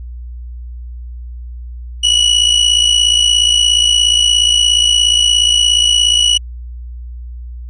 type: tone with amplitude modulation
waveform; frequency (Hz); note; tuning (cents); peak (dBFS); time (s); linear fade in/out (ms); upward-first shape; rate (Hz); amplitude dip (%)
40% pulse; 2933; F#7; -16; -5; 2.03-6.38; 10; sine; 57; 65
effects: added 60 Hz sine -25 dBFS peak until 7.69 s + resampled to 22050 Hz